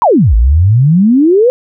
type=exponential two-way sweep; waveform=sine; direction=down then up; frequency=1066 to 51.91 to 518 Hz; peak=-4 dBFS; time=0.02-1.5 s; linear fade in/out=0 ms; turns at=0.35 s; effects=none